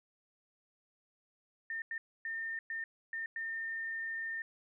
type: tone bursts at uneven times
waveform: sine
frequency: 1813 Hz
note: A#6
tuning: 49 cents flat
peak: -36 dBFS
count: 6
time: 1.7-1.82 / 1.91-1.98 / 2.25-2.59 / 2.7-2.84 / 3.13-3.26 / 3.36-4.42 s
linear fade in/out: 2 ms
effects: none